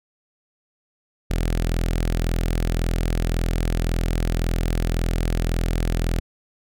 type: tone with notch filter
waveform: sawtooth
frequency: 41.85 Hz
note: E1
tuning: 27 cents sharp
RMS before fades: -22 dBFS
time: 1.3-6.2 s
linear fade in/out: 10 ms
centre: 1000 Hz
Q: 1.9
effects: none